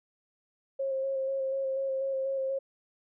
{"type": "tone with vibrato", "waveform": "sine", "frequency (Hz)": 537, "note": "C5", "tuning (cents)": 45, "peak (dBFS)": -28, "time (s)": [0.79, 2.59], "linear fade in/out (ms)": 10, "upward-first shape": "square", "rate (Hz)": 4.1, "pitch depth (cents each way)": 16, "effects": []}